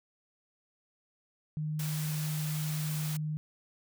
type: tone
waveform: sine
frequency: 153.3 Hz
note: D#3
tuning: 25 cents flat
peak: -31 dBFS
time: 1.57-3.37 s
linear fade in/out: 0 ms
type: high-pass noise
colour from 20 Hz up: white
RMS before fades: -41 dBFS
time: 1.79-3.17 s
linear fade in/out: 5 ms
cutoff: 520 Hz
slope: 12 dB/octave
effects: none